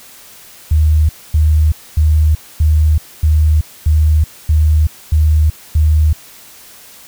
sine tone bursts, 77.1 Hz, D#2, 15 cents flat, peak -7 dBFS, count 9, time 0.71-6.13 s, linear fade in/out 5 ms, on 380 ms, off 250 ms, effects white hiss -39 dBFS RMS until 7.07 s

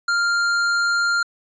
sine tone with tanh clipping, 1396.9 Hz, F6, in tune, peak -19 dBFS, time 0.08-1.23 s, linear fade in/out 5 ms, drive 18 dB, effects resampled to 16000 Hz

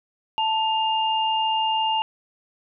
sine tone pair together, 883 / 2812 Hz, A5 / F7, +6 / +11 cents, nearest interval octave + minor sixth, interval 2005 cents, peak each -21 / -25 dBFS, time 0.38-2.02 s, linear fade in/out 0 ms, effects none

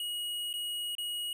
square tone with dropouts, 2898 Hz, F#7, 37 cents flat, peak -34 dBFS, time 0-1.33 s, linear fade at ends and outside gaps 2 ms, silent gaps 0.53-0.538 / 0.952-0.982 s, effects none

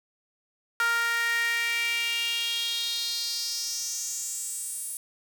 sawtooth tone with high-pass filter sweep, 466.2 Hz, A#4, in tune, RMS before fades -29 dBFS, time 0.8-4.97 s, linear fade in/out 0 ms, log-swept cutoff 1400 to 10000 Hz, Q 4.5, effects none

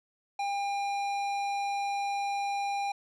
sine tone with tanh clipping, 802 Hz, G5, 39 cents sharp, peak -31 dBFS, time 0.39-2.92 s, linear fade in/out 5 ms, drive 15 dB, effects none

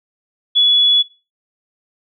sine tone, 3402 Hz, G#7, 41 cents sharp, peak -9 dBFS, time 0.55-1.03 s, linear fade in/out 20 ms, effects noise-tail reverb RT60 0.3 s tail -21 dB re dry

